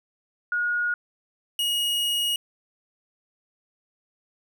sine / 45% pulse tone pair in turn, 1442 / 2884 Hz, F#6 / F#7, -45 / -45 cents, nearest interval octave, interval 1200 cents, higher second, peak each -22 dBFS, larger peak neither, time 0.52-0.94 / 1.59-2.36 s, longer second, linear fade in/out 2 ms, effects none

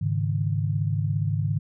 sine chord, Ab suspended fourth, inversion none, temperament just, 103.83 / 138.43 / 155.74 Hz, Ab2 / Db3 / Eb3, 0 / -2 / +2 cents, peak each -25 / -28 / -27 dBFS, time 0.01-1.59 s, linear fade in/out 10 ms, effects none

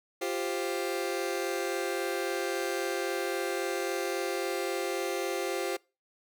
sawtooth chord, F suspended second, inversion none, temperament just, 349.2 / 392.9 / 523.8 Hz, F4 / G4 / C5, 0 / +4 / +2 cents, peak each -30 / -30 / -31 dBFS, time 0.21-5.77 s, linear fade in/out 10 ms, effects noise-tail reverb RT60 0.3 s tail -24 dB re dry

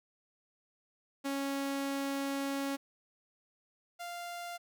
sawtooth tone pair in turn, 276.3 / 696.2 Hz, C#4 / F5, -6 / -6 cents, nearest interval octave + major third, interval 1600 cents, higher second, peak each -29 / -36 dBFS, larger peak first, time 1.24-2.77 / 3.99-4.58 s, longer first, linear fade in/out 20 ms, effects none

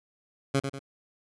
15% pulse tone with echo, 137.3 Hz, C#3, 16 cents flat, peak -16 dBFS, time 0.54-0.6 s, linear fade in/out 10 ms, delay 96 ms, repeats 2, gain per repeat -7 dB, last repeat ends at 0.792 s, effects resampled to 24000 Hz

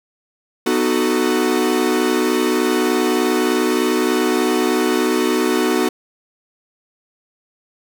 45% pulse chord, B dominant seventh, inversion none, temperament equal with one note detuned, 246.9 / 306.7 / 370 / 440 Hz, B3 / D#4 / F#4 / A4, 0 / -25 / 0 / 0 cents, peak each -21 / -21 / -19 / -23 dBFS, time 0.66-5.89 s, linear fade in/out 5 ms, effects none

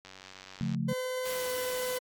click train, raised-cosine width 0.2 ms, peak -30 dBFS, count 67, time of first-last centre 0.05-0.747 s, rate 94.7 Hz
sine chord, Db augmented, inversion none, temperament equal, 138.59 / 174.61 / 220 Hz, Db3 / F3 / A3, 0 / 0 / 0 cents, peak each -33 dBFS, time 0.61-0.93 s, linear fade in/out 0 ms
40% pulse tone with pitch glide, 510 to 504.1 Hz, C5 to B4, -44 to +35 cents, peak -31 dBFS, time 0.88-1.99 s, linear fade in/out 10 ms, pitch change -21 cents, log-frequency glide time 1.31-1.43 s
white noise, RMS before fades -39 dBFS, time 1.25-1.98 s, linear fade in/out 5 ms
effects AAC 64 kbps

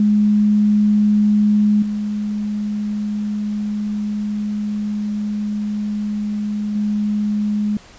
sine tone with level steps, 209.1 Hz, G#3, 12 cents sharp, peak -11 / -19 / -16 dBFS, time 0-7.77 s, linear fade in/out 2 ms, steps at 1.82 / 6.75 s, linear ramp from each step 5 ms, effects pink hiss -44 dBFS RMS until 7.98 s + resampled to 16000 Hz

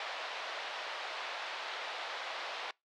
pink band-pass noise, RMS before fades -41 dBFS, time 0-2.71 s, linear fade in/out 2 ms, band 600 to 4200 Hz, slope 24 dB/octave, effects noise-tail reverb RT60 0.2 s tail -25 dB re dry

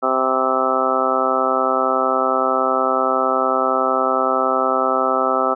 harmonic tone, 130.81 Hz, C3, in tune, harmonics 2 / 3 / 4 / 5 / 6 / 7 / 8 / 9 / 10, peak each -27 / -25 / -23 / -23 / -24 / -31 / -29 / -24 / -20 dBFS, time 0.02-5.55 s, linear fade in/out 20 ms, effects none

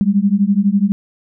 sine beating tone pair, 194.6 / 206.6 Hz, G3 / G#3, -12 / -9 cents, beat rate 12 Hz, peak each -14 dBFS, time 0.01-0.92 s, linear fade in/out 0 ms, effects none

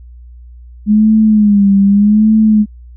sine tone with vibrato, 207.7 Hz, G#3, in tune, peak -5 dBFS, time 0.86-2.66 s, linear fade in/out 50 ms, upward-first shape sine, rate 0.83 Hz, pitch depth 88 cents each way, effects added 60 Hz sine -32 dBFS peak until 2.96 s

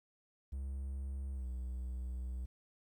triangle tone with pitch glide, 67.5 to 62.62 Hz, C#2 to B1, -45 to +25 cents, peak -36 dBFS, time 0.52-2.46 s, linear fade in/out 10 ms, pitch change -130 cents, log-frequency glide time 1.33-1.46 s, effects 12-bit

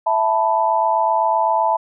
sine chord, E suspended fourth, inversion none, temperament equal, 659.3 / 880 / 987.8 Hz, E5 / A5 / B5, 0 / 0 / 0 cents, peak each -20 / -17 / -20 dBFS, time 0.06-1.77 s, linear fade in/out 10 ms, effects none

